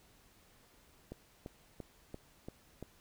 click train, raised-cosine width 2 ms, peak -30 dBFS, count 6, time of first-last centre 1.12-2.826 s, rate 2.93 Hz, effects pink hiss -65 dBFS RMS until 3 s

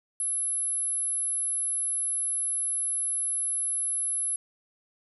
sine tone, 11000 Hz, F9, 27 cents flat, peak -26 dBFS, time 0.2-4.36 s, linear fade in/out 2 ms, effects 9-bit

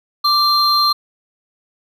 triangle tone pair together, 1174.7 / 4162 Hz, D6 / C8, 0 / -10 cents, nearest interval octave + minor seventh, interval 2190 cents, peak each -13 dBFS, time 0.24-0.93 s, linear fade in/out 10 ms, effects none

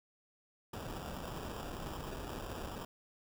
pink noise with sample-and-hold, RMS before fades -43 dBFS, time 0.73-2.85 s, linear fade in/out 5 ms, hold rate 2100 Hz, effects none

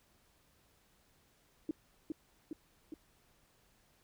sine tone with echo, 311.1 Hz, D#4, in tune, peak -32 dBFS, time 1.69-1.71 s, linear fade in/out 2 ms, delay 410 ms, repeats 3, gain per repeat -3 dB, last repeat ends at 2.94 s, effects pink hiss -70 dBFS RMS until 4.03 s

